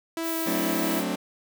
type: tone with pitch glide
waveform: sawtooth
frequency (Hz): 329 to 326.7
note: E4 to E4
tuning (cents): -3 to -15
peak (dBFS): -24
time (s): 0.17-1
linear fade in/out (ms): 2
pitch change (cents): -12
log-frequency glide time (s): 0.3-0.35
type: noise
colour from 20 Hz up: violet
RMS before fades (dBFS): -33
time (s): 0.22-1.05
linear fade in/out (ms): 50
type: chord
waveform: sawtooth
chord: D dominant seventh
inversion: first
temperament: just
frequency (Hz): 183.54 / 220.2 / 264.3 / 293.7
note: F#3 / A3 / C4 / D4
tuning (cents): -14 / +2 / +18 / 0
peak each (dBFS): -28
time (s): 0.46-1.16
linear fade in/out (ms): 10
effects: none